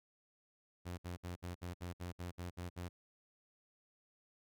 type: tone bursts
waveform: sawtooth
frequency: 88.4 Hz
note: F2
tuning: 22 cents sharp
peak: -38 dBFS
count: 11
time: 0.85-2.89 s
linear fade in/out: 20 ms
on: 130 ms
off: 61 ms
effects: none